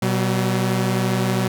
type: tone pair together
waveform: sawtooth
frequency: 122.4 / 189.66 Hz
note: B2 / F#3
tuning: -15 / +43 cents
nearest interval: minor sixth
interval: 758 cents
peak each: -17 dBFS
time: 0.02-1.48 s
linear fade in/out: 5 ms
effects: none